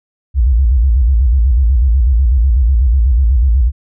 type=tone with vibrato; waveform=sine; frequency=61.6 Hz; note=B1; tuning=4 cents flat; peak=-7 dBFS; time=0.34-3.72 s; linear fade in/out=50 ms; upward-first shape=square; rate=8.1 Hz; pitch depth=170 cents each way; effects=none